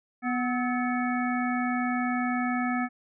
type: harmonic tone with a mistuned harmonic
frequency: 246.9 Hz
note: B3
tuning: in tune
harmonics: 1 / 3 / 5 / 7 / 9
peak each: -27 / -32 / -34 / -35 / -37 dBFS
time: 0.22-2.89 s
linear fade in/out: 50 ms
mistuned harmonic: 5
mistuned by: +79 cents
effects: none